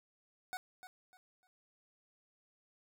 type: tone with echo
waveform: 25% pulse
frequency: 740 Hz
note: F#5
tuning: in tune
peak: -35 dBFS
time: 0.53-0.57 s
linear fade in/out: 0 ms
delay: 300 ms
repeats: 3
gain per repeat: -11 dB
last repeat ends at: 1.47 s
effects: none